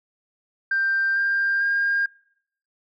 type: tone with pitch steps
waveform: sine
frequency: 1575 / 1593.3 / 1611.8 Hz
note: G6 / G6 / G6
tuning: +8 / +28 / +48 cents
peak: -18 dBFS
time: 0.71-2.06 s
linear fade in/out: 5 ms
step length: 450 ms
effects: noise-tail reverb RT60 0.7 s tail -24 dB re dry + tanh soft clip ceiling -15 dBFS